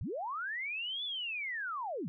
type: linear two-way sweep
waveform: sine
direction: up then down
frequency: 61.74 to 3510 to 130.9 Hz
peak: -35 dBFS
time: 0.01-2.08 s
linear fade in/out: 0 ms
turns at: 1.04 s
effects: none